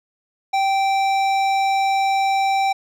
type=tone with hard clipping; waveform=sine; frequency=780 Hz; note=G5; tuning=9 cents flat; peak=-18 dBFS; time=0.53-2.73 s; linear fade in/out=10 ms; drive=13 dB; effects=none